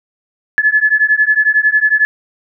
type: beating tone pair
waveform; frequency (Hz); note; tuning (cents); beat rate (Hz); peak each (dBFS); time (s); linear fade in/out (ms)
sine; 1713 / 1724; A6 / A6; -47 / -36; 11; -12; 0.58-2.05; 0
effects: none